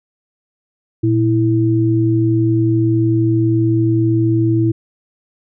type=tone pair together; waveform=sine; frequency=116.6 / 328.1 Hz; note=A#2 / E4; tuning=+1 / -8 cents; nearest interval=octave + tritone; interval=1791 cents; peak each=-14 dBFS; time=1.03-4.72 s; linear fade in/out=10 ms; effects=none